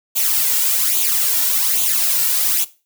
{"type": "noise with flanger", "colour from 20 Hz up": "blue", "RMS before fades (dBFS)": -17, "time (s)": [0.15, 2.65], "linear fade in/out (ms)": 20, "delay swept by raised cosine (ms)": [0.28, 2.18], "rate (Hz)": 1.2, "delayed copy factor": 0.65, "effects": ["noise-tail reverb RT60 0.3 s tail -17 dB re dry"]}